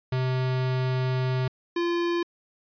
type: tone pair in turn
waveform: square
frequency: 128.9 / 344.1 Hz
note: C3 / F4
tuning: -26 / -26 cents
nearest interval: octave + perfect fourth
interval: 1700 cents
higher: second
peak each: -24 dBFS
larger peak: neither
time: 0.12-1.48 / 1.76-2.23 s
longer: first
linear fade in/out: 5 ms
effects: resampled to 11025 Hz